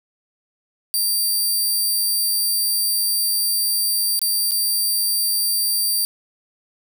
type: tone with dropouts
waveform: 10% pulse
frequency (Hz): 4699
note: D8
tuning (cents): 0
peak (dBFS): -11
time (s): 0.94-6.05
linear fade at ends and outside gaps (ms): 0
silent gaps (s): 4.192-4.216 / 4.51-4.518
effects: none